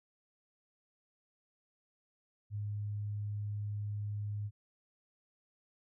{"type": "tone", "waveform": "sine", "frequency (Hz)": 103.7, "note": "G#2", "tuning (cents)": -2, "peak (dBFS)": -35, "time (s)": [2.5, 4.51], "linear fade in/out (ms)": 50, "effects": []}